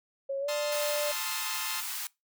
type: tone with pitch glide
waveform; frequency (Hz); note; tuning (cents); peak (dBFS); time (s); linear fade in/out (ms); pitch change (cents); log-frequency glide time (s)
sine; 548 to 590.7; C#5 to D5; -20 to +10; -29; 0.29-1.12; 10; +130; 0.4-0.5
type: chord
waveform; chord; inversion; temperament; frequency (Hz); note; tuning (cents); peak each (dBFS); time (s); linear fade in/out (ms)
10% pulse; F dominant seventh; first; equal with one note detuned; 880 / 1046.5 / 1259.7 / 1396.9; A5 / C6 / Eb6 / F6; 0 / 0 / +21 / 0; -31 / -30 / -32 / -34; 0.48-1.81; 10
type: high-pass noise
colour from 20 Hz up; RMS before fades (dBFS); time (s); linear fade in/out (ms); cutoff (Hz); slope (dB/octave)
white; -36; 0.72-2.07; 2; 790; 96
effects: noise-tail reverb RT60 0.2 s tail -22 dB re dry